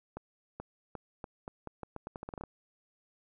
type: accelerating click train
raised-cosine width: 1 ms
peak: -26 dBFS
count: 16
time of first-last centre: 0.17-2.437 s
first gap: 430 ms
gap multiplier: 0.82
effects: none